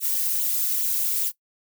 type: noise with flanger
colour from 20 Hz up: violet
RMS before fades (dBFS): -24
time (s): 0-1.32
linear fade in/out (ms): 50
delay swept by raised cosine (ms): 0.27 to 4.37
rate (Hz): 2.4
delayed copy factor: +0.85
effects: noise-tail reverb RT60 0.1 s tail -18 dB re dry